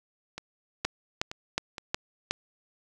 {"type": "two click trains", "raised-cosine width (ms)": 0.2, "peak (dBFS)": [-20, -9], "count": [4, 5], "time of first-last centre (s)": [[0.38, 1.782], [0.85, 2.31]], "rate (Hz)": [2.14, 2.74], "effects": []}